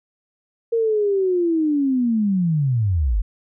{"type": "linear sweep", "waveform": "sine", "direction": "down", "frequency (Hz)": [466.2, 41.76], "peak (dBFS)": -16, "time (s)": [0.72, 3.22], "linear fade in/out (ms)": 10, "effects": []}